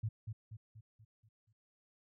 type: tone with echo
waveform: sine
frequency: 109.4 Hz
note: A2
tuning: 9 cents flat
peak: -33 dBFS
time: 0.03-0.09 s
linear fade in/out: 10 ms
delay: 240 ms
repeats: 6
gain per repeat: -6 dB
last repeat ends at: 1.53 s
effects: none